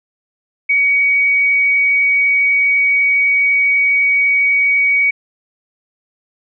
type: tone with frequency modulation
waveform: sine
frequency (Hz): 2254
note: C#7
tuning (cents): +28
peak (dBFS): -10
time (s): 0.69-5.11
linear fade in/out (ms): 10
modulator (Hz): 58.5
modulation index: 0.33
effects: none